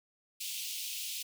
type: high-pass noise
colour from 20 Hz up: pink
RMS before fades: -39 dBFS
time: 0.4-1.23 s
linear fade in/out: 10 ms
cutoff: 2600 Hz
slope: 48 dB/octave
effects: none